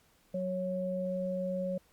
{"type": "tone pair together", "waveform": "sine", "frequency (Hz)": [185, 551.3], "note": ["F#3", "C#5"], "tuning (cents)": [0, -10], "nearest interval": "octave + perfect fifth", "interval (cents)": 1890, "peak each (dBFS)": [-35, -33], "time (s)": [0.34, 1.78], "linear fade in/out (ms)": 5, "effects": ["pink hiss -67 dBFS RMS until 1.92 s", "Opus 48 kbps"]}